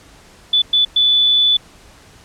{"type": "tone bursts at uneven times", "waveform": "sine", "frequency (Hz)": 3476, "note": "A7", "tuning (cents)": -22, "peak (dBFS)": -10, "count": 3, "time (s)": [[0.53, 0.62], [0.73, 0.85], [0.96, 1.57]], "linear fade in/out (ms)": 5, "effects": ["pink hiss -45 dBFS RMS until 2.24 s", "low-pass 9000 Hz 12 dB/octave"]}